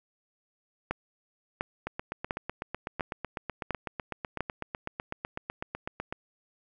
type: two click trains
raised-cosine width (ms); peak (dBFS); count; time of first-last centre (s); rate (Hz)
0.5; -18 / -14; 35 / 6; 1.87-6.125 / 0.91-4.407; 7.99 / 1.43
effects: none